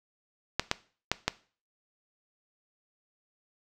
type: clicks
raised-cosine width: 0.2 ms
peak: -7 dBFS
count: 4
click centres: 0.596 / 0.714 / 1.116 / 1.28 s
effects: noise-tail reverb RT60 0.4 s tail -18 dB re dry